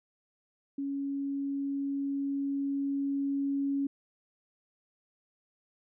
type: tone with level ramp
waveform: sine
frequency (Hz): 278.2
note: C#4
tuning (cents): +6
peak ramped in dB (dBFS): -31 to -27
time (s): 0.78-3.87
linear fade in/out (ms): 5
effects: none